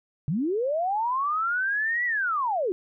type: linear two-way sweep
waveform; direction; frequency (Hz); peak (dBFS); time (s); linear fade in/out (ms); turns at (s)
sine; up then down; 130.81 to 1975.5 to 337.6; -23; 0.28-2.72; 0; 2.05
effects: none